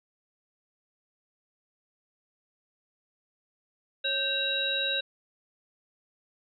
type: harmonic tone with a mistuned harmonic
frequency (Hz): 550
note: C#5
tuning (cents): -14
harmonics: 1 / 3 / 5 / 7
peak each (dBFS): -36 / -33 / -34 / -28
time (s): 4.04-5.01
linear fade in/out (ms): 10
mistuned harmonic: 3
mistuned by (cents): -95
effects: none